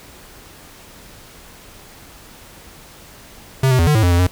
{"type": "tone with pitch steps", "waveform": "square", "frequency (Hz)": [132.6, 128.1, 83.6, 149.9, 109.7, 88.5, 86.7, 90.1], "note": ["C3", "C3", "E2", "D3", "A2", "F2", "F2", "F#2"], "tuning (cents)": [23, -36, 25, 36, -5, 23, -12, -45], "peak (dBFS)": -12, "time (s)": [3.63, 4.27], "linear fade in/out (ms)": 5, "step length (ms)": 80, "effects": ["pink hiss -42 dBFS RMS until 4.31 s"]}